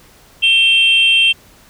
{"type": "tone pair together", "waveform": "sine", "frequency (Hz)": [2700, 3166], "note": ["E7", "G7"], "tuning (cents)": [41, 17], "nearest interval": "minor third", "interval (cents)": 276, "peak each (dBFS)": -10, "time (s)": [0.42, 1.33], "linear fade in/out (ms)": 20, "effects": ["tanh soft clip ceiling -3 dBFS", "pink hiss -46 dBFS RMS until 1.69 s"]}